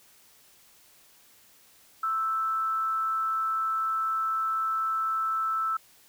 sine tone with frequency modulation, 1318 Hz, E6, 1 cent flat, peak -25 dBFS, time 2.03-5.77 s, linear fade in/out 5 ms, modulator 241 Hz, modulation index 0.2, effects white hiss -58 dBFS RMS until 6.08 s

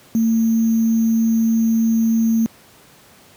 sine tone with sample-and-hold, 225.8 Hz, A3, 45 cents sharp, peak -13 dBFS, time 0.15-2.46 s, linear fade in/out 0 ms, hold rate 6300 Hz, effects pink hiss -48 dBFS RMS until 3.36 s + high-pass 100 Hz 12 dB/octave

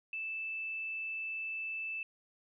sine tone, 2637 Hz, E7, in tune, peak -36 dBFS, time 0.13-2.03 s, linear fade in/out 2 ms, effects none

